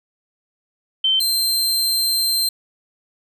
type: tone pair in turn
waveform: sine / sawtooth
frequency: 3100 / 4138 Hz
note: G7 / C8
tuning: -20 / -20 cents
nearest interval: perfect fourth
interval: 500 cents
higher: second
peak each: -14 dBFS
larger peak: neither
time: 1.04-1.2 / 1.2-2.49 s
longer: second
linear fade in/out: 5 ms
effects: none